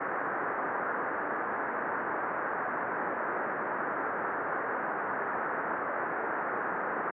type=low-pass noise; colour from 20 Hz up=white; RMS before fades=-32 dBFS; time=0-7.11 s; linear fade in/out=10 ms; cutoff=1700 Hz; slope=48 dB/octave; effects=high-pass 300 Hz 12 dB/octave